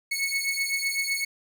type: beating tone pair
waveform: sawtooth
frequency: 2200 / 2207.9 Hz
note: C#7 / C#7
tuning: -14 / -7 cents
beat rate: 7.9 Hz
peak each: -25 dBFS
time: 0.11-1.25 s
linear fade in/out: 10 ms
effects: none